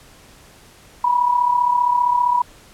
sine tone with amplitude modulation, 975 Hz, B5, 23 cents flat, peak -11 dBFS, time 1.04-2.42 s, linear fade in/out 5 ms, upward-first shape sine, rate 35.2 Hz, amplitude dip 65%, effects pink hiss -47 dBFS RMS until 2.73 s + low-pass 12000 Hz 12 dB/octave

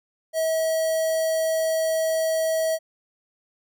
square tone with notch filter, 643 Hz, E5, 43 cents flat, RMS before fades -23 dBFS, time 0.33-2.79 s, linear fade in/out 50 ms, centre 2600 Hz, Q 0.83, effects none

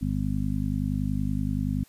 harmonic tone, 50.6 Hz, G#1, 44 cents flat, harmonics 1 / 2 / 3 / 4 / 5, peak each -31 / -31 / -31 / -31 / -31 dBFS, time 0.01-1.84 s, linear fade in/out 10 ms, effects white hiss -58 dBFS RMS until 1.88 s + resampled to 32000 Hz

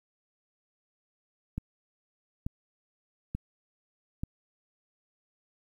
click train, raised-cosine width 5 ms, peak -20 dBFS, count 4, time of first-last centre 1.58-4.235 s, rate 1.13 Hz, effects 10-bit

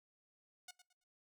5% pulse tone with echo, 730 Hz, F#5, 24 cents flat, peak -38 dBFS, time 0.68-0.71 s, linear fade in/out 5 ms, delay 110 ms, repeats 3, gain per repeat -12 dB, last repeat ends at 1.04 s, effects noise-tail reverb RT60 0.2 s tail -20 dB re dry

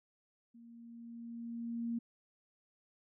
sine tone with level ramp, 233.3 Hz, A#3, 2 cents sharp, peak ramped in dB -54 to -33 dBFS, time 0.54-1.99 s, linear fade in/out 10 ms, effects none

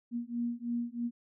sine beating tone pair, 236.1 / 239.2 Hz, A#3 / A#3, +22 / +45 cents, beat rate 3.1 Hz, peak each -35 / -35 dBFS, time 0.11-1.11 s, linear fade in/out 50 ms, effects none

